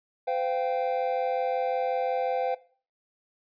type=chord; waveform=triangle; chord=C suspended fourth; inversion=none; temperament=equal with one note detuned; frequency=512.2 / 698.5 / 784 Hz; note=C5 / F5 / G5; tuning=-37 / 0 / 0 cents; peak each=-27 / -29 / -28 dBFS; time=0.27-2.55 s; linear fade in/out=10 ms; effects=noise-tail reverb RT60 0.4 s tail -17 dB re dry + resampled to 11025 Hz